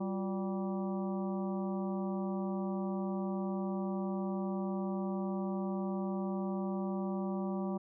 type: harmonic tone with a mistuned harmonic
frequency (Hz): 193.7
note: G3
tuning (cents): -20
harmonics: 1 / 2 / 3 / 4 / 5 / 6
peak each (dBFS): -34 / -40 / -44 / -46 / -48 / -50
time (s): 0-7.78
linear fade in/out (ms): 10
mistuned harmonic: 2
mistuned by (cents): -140
effects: none